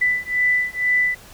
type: beating tone pair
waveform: sine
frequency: 1988 / 1990.1 Hz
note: B6 / B6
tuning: +11 / +13 cents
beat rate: 2.1 Hz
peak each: -20 dBFS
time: 0.01-1.15 s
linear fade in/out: 10 ms
effects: pink hiss -44 dBFS RMS until 1.33 s